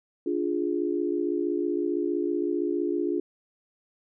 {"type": "chord", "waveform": "sine", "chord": "D diminished", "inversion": "none", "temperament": "equal", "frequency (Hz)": [293.7, 349.2, 415.3], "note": ["D4", "F4", "Ab4"], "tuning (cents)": [0, 0, 0], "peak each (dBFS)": [-29, -27, -31], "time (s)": [0.26, 3.2], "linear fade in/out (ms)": 5, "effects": []}